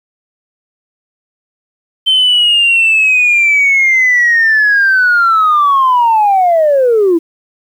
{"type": "linear sweep", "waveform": "sine", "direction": "down", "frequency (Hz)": [3102, 318.9], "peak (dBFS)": -5, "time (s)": [2.06, 7.19], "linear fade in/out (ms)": 20, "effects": ["tanh soft clip ceiling -3 dBFS", "7-bit"]}